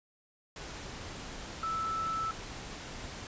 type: tone in noise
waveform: sine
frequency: 1318 Hz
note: E6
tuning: 1 cent flat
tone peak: -31 dBFS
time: 1.63-2.31 s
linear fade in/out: 2 ms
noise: pink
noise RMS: -43 dBFS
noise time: 0.56-3.27 s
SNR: +9 dB
effects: resampled to 16000 Hz